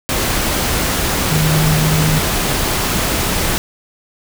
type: tone in noise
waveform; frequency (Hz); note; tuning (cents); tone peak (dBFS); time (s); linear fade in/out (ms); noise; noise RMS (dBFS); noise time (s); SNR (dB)
sine; 155.56; D#3; 0; -13; 1.31-2.19; 0; pink; -17; 0.09-3.58; +1
effects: none